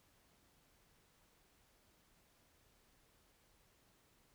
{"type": "silence", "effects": ["pink hiss -72 dBFS RMS until 4.34 s"]}